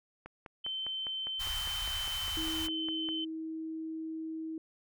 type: click train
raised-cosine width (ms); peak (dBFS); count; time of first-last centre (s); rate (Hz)
0.5; -30; 15; 0.26-3.088; 4.95
type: tone with pitch glide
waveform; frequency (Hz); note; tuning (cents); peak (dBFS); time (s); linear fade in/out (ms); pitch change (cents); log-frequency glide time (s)
sine; 3087 to 3067; G7 to G7; -27 to -38; -34; 0.64-3.25; 10; -11; 1.46-2.29
type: band-stop noise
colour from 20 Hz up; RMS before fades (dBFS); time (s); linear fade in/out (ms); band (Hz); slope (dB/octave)
pink; -40; 1.39-2.68; 20; 100 to 860; 24
type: tone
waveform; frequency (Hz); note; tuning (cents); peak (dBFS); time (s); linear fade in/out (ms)
sine; 320; D#4; +49; -36; 2.37-4.58; 2
effects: none